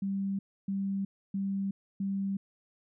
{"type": "tone bursts", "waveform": "sine", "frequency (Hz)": 196, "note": "G3", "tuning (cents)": 0, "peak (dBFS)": -29, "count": 4, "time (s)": [0.02, 2.37], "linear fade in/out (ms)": 5, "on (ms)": 370, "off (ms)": 290, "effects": []}